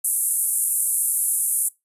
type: band-pass noise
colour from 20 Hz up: pink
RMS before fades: -22 dBFS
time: 0.04-1.69 s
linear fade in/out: 10 ms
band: 8900 to 12000 Hz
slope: 48 dB/octave
effects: noise-tail reverb RT60 0.2 s tail -22 dB re dry + resampled to 32000 Hz